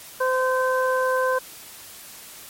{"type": "harmonic tone", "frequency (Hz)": 515, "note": "C5", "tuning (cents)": -28, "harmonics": [1, 2, 3], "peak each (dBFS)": [-21, -24, -26], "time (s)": [0.2, 1.39], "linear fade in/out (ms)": 10, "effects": ["white hiss -42 dBFS RMS until 2.49 s", "MP3 64 kbps"]}